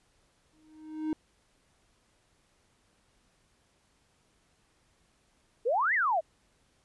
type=tone with exponential growth; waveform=triangle; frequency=311.1 Hz; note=D#4; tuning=in tune; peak=-24 dBFS; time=0.53-1.13 s; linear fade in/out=1 ms; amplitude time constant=130 ms
type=exponential two-way sweep; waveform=sine; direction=up then down; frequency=427.2 to 2093 to 597 Hz; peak=-24 dBFS; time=5.65-6.21 s; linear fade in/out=20 ms; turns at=5.94 s
effects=pink hiss -69 dBFS RMS until 6.84 s + resampled to 24000 Hz